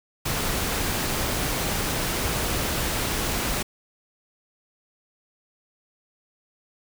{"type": "noise", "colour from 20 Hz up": "pink", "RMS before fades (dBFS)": -26, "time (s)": [0.25, 3.63], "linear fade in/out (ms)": 10, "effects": []}